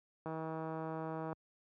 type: click train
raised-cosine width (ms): 1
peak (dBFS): -28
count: 172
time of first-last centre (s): 0.26-1.329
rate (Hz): 160
effects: high-pass 80 Hz 12 dB/octave